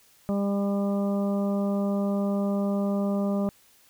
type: harmonic tone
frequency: 200 Hz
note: G3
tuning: 35 cents sharp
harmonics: 1 / 2 / 3 / 4 / 5 / 6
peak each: -24 / -34 / -31 / -42 / -44 / -42 dBFS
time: 0.29-3.49 s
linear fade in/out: 0 ms
effects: white hiss -59 dBFS RMS until 3.89 s